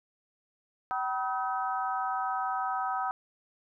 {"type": "harmonic tone with a mistuned harmonic", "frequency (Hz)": 254.7, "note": "C4", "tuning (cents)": -46, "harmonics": [3, 4, 5, 6], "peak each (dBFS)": [-32, -35, -33, -41], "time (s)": [0.91, 3.11], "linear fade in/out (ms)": 0, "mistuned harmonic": 4, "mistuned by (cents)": -84, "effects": []}